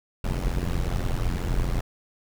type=noise with amplitude modulation; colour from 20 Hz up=brown; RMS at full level=-21 dBFS; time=0.24-1.81 s; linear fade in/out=5 ms; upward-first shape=sine; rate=87.8 Hz; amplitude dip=90%; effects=none